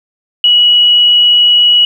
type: tone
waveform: sine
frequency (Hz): 2923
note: F#7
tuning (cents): -22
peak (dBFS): -4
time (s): 0.44-1.85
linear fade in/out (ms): 2
effects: 7-bit